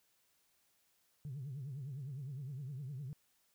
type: tone with vibrato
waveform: sine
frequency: 136.7 Hz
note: C#3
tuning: 24 cents flat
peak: -40 dBFS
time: 1.25-3.13 s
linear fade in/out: 0 ms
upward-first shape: triangle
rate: 9.8 Hz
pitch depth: 210 cents each way
effects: tanh soft clip ceiling -38 dBFS + white hiss -75 dBFS RMS until 3.54 s